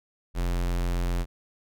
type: tone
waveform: square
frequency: 43.8 Hz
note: F1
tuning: 6 cents sharp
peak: -25 dBFS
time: 0.34-1.26 s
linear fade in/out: 50 ms
effects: none